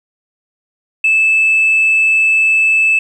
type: tone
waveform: sine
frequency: 2623 Hz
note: E7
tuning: 9 cents flat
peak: -7 dBFS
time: 1.04-2.99 s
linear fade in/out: 5 ms
effects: tanh soft clip ceiling -5 dBFS + 8-bit